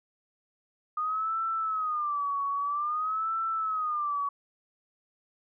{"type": "tone with vibrato", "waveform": "sine", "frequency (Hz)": 1222, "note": "D#6", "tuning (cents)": -32, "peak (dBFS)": -27, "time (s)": [0.97, 4.29], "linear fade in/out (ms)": 5, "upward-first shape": "sine", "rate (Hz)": 0.51, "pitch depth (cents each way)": 150, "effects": []}